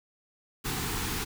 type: band-stop noise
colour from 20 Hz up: pink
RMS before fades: -32 dBFS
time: 0.64-1.25 s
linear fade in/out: 20 ms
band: 470 to 730 Hz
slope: 96 dB/octave
effects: none